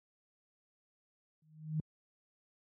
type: tone with exponential growth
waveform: sine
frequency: 155.56 Hz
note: D#3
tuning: in tune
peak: -28 dBFS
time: 1.42-1.8 s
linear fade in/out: 2 ms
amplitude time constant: 81 ms
effects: high-pass 100 Hz 12 dB/octave